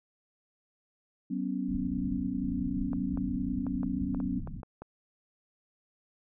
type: chord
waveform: sine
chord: F# suspended fourth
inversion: none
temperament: equal with one note detuned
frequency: 188.78 / 246.9 / 277.2 Hz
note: F#3 / B3 / C#4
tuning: +35 / 0 / 0 cents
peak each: -34 / -34 / -34 dBFS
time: 1.3-4.4 s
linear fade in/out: 10 ms
type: low-pass noise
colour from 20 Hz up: pink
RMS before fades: -39 dBFS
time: 1.68-4.62 s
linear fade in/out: 20 ms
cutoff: 250 Hz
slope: 48 dB/octave
type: clicks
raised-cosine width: 1 ms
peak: -28 dBFS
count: 9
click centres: 2.932 / 3.174 / 3.667 / 3.832 / 4.147 / 4.202 / 4.474 / 4.632 / 4.82 s
effects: none

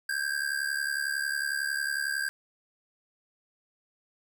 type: ring-modulated tone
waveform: square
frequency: 1597 Hz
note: G6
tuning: 32 cents sharp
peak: -26 dBFS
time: 0.09-2.29 s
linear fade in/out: 0 ms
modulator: 35.5 Hz
effects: none

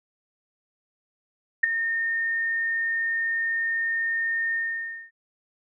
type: tone with ADSR envelope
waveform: sine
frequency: 1828 Hz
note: A#6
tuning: 34 cents flat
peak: -11 dBFS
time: 1.63-5.11 s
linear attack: 10 ms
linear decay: 6 ms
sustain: -12 dB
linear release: 570 ms
effects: none

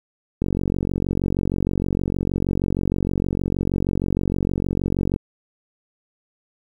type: click train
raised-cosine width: 3 ms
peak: -9 dBFS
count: 221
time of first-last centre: 0.42-5.161 s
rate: 46.4 Hz
effects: 8-bit

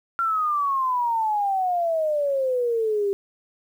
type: exponential sweep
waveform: sine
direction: down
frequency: 1377 to 392 Hz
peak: -20 dBFS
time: 0.19-3.13 s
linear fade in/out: 0 ms
effects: 9-bit

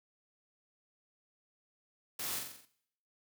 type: noise with echo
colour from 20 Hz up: white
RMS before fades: -39 dBFS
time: 2.19-2.39 s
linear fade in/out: 5 ms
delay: 44 ms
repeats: 6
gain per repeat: -4 dB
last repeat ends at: 2.654 s
effects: noise-tail reverb RT60 0.7 s tail -18 dB re dry + high-pass 100 Hz 12 dB/octave

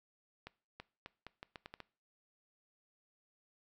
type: accelerating click train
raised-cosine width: 0.3 ms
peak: -30 dBFS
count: 9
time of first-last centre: 0.47-1.803 s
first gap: 330 ms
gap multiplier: 0.79
effects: noise-tail reverb RT60 0.4 s tail -21 dB re dry

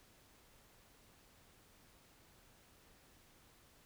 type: silence
effects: pink hiss -66 dBFS RMS until 3.85 s

